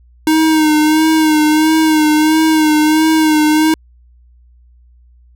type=tone with vibrato; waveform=square; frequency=311.1 Hz; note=D#4; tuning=in tune; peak=-9 dBFS; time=0.27-3.74 s; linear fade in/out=2 ms; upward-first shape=sine; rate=1.5 Hz; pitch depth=38 cents each way; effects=added 60 Hz sine -43 dBFS peak until 5.35 s